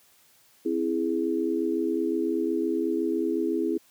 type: chord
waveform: sine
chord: C augmented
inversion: none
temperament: equal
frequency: 261.6 / 329.6 / 415.3 Hz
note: C4 / E4 / G#4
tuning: 0 / 0 / 0 cents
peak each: -30 / -26 / -29 dBFS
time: 0.65-3.78 s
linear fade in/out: 10 ms
effects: white hiss -60 dBFS RMS until 3.9 s + high-pass 60 Hz 12 dB/octave